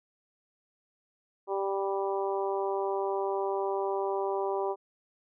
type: harmonic tone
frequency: 196 Hz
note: G3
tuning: in tune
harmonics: 2 / 3 / 4 / 5 / 6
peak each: -30 / -36 / -35 / -36 / -44 dBFS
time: 1.47-4.76 s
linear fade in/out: 50 ms
effects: none